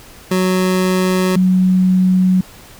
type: tone pair in turn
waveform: 25% pulse / sine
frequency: 185 / 185 Hz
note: F#3 / F#3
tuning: 0 / 0 cents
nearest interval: unison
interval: 0 cents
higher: neither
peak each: -9 dBFS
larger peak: neither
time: 0.31-1.36 / 1.36-2.41 s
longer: neither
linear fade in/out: 5 ms
effects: pink hiss -40 dBFS RMS until 2.79 s